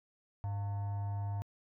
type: tone with frequency modulation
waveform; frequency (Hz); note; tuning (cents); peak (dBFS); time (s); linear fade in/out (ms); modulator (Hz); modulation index
sine; 101.3; G#2; -43; -32; 0.44-1.42; 0; 803; 0.31
effects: tanh soft clip ceiling -31 dBFS